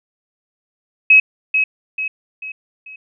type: tone with echo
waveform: sine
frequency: 2558 Hz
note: D#7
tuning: 47 cents sharp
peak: -5 dBFS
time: 1.1-1.2 s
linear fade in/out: 5 ms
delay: 440 ms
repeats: 4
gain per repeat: -7 dB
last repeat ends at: 2.96 s
effects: none